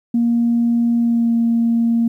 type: tone with pitch glide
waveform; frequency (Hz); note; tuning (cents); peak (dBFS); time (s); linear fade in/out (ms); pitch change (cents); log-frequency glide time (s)
sine; 235 to 231.9; A#3 to A#3; +14 to -9; -12; 0.14-2.08; 5; -23; 0.98-1.33
effects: tanh soft clip ceiling -8 dBFS + 9-bit